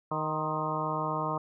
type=harmonic tone with a mistuned harmonic; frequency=155.56 Hz; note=D#3; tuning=in tune; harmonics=1 / 2 / 3 / 4 / 5 / 6 / 7 / 8; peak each=-36 / -39 / -39 / -37 / -39 / -36 / -34 / -37 dBFS; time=0.11-1.38 s; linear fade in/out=5 ms; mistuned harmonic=7; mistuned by=-45 cents; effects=none